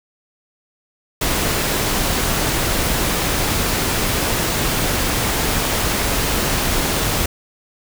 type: noise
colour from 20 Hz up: pink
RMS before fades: -19 dBFS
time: 1.21-7.26 s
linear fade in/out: 5 ms
effects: none